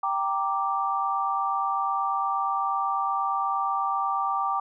sine chord, G minor, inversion none, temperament equal, 784 / 932.3 / 1174.7 Hz, G5 / Bb5 / D6, 0 / 0 / 0 cents, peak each -28 / -31 / -26 dBFS, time 0.03-4.6 s, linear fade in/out 5 ms, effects none

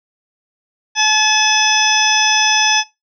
harmonic tone, 860 Hz, A5, 40 cents flat, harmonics 1 / 2 / 3 / 4 / 6 / 7, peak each -18 / -18 / -18 / -18 / -18 / -18 dBFS, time 0.95-2.84 s, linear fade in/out 50 ms, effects noise-tail reverb RT60 0.2 s tail -19 dB re dry

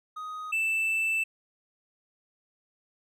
triangle tone pair in turn, 1250 / 2649 Hz, D#6 / E7, +8 / +8 cents, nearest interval octave + minor second, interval 1300 cents, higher second, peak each -33 / -23 dBFS, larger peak second, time 0.16-0.52 / 0.52-1.24 s, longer second, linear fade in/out 10 ms, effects none

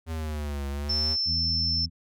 square exponential two-way sweep, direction down then up, 82 to 69.3 to 79.4 Hz, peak -30 dBFS, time 0.06-1.17 s, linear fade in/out 50 ms, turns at 0.67 s
sine tone, 5330 Hz, E8, 18 cents sharp, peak -24 dBFS, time 0.89-1.86 s, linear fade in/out 10 ms
harmonic tone, 82.41 Hz, E2, in tune, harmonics 1 / 2 / 3, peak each -30 / -36 / -40 dBFS, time 1.25-1.9 s, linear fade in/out 50 ms
effects none

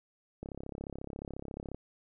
click train, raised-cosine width 2 ms, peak -27 dBFS, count 46, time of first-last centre 0.43-1.746 s, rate 34.2 Hz, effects none

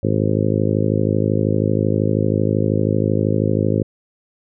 harmonic tone, 52.8 Hz, G#1, 29 cents sharp, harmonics 2 / 3 / 4 / 5 / 6 / 7 / 8 / 9 / 10, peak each -20 / -22 / -23 / -24 / -25 / -25 / -26 / -27 / -27 dBFS, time 0.03-3.83 s, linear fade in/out 5 ms, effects none

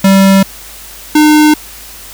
square tone pair in turn, 194 / 303.4 Hz, G3 / D#4, -18 / -44 cents, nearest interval minor sixth, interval 774 cents, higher second, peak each -4 dBFS, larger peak neither, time 0.04-0.43 / 1.15-1.54 s, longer neither, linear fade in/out 5 ms, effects added 50 Hz sine -38 dBFS peak until 2.13 s + white hiss -31 dBFS RMS until 2.13 s

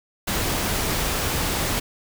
pink noise, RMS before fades -24 dBFS, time 0.27-1.8 s, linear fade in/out 10 ms, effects none

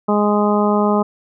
harmonic tone, 207.7 Hz, G#3, in tune, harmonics 1 / 2 / 3 / 4 / 5 / 6, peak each -16 / -19 / -21 / -22 / -23 / -24 dBFS, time 0.08-1.03 s, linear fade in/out 10 ms, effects none

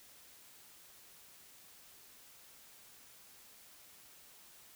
silence, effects white hiss -59 dBFS RMS until 4.75 s

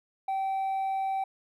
triangle tone with hard clipping, 773 Hz, G5, 24 cents flat, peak -26 dBFS, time 0.28-1.24 s, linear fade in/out 5 ms, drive 1 dB, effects none

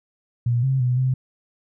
sine tone with pitch steps, 119.8 / 133.2 / 124.6 / 129.6 Hz, A#2 / C3 / B2 / C3, +48 / +31 / +16 / -16 cents, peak -17 dBFS, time 0.46-1.14 s, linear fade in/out 5 ms, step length 170 ms, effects none

